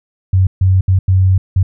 sine tone bursts at uneven times, 94 Hz, F#2, 28 cents sharp, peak -7 dBFS, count 5, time 0.33-0.47 / 0.61-0.81 / 0.88-0.99 / 1.08-1.38 / 1.56-1.63 s, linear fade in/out 5 ms, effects none

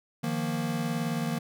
square chord, Eb suspended second, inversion none, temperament equal, 155.56 / 174.61 / 233.1 Hz, Eb3 / F3 / Bb3, 0 / 0 / 0 cents, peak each -33 / -35 / -32 dBFS, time 0.23-1.39 s, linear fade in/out 10 ms, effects none

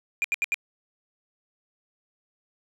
triangle tone bursts, 2400 Hz, D7, 37 cents sharp, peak -20 dBFS, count 4, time 0.22-0.543 s, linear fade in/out 0 ms, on 23 ms, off 77 ms, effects none

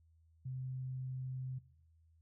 sine tone, 129.5 Hz, C3, 17 cents flat, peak -39 dBFS, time 0.45-1.59 s, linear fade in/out 10 ms, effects noise-tail reverb RT60 0.9 s tail -21 dB re dry + added 81 Hz sine -65 dBFS peak until 2.21 s

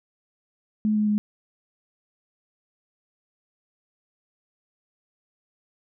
sine tone with pitch steps, 213.8 / 211.5 / 209.2 Hz, A3 / G#3 / G#3, -49 / +32 / +13 cents, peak -19 dBFS, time 0.85-1.18 s, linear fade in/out 0 ms, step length 110 ms, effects none

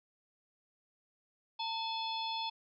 harmonic tone with a mistuned harmonic, 860 Hz, A5, 40 cents flat, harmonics 1 / 3 / 4 / 5 / 6, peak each -37 / -47 / -40 / -44 / -49 dBFS, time 1.59-2.5 s, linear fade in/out 10 ms, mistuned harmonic 1, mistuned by +79 cents, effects none

